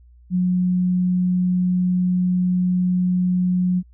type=tone; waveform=sine; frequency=181.1 Hz; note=F#3; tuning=37 cents flat; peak=-16 dBFS; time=0.3-3.83 s; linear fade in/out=50 ms; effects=added 60 Hz sine -46 dBFS peak until 3.93 s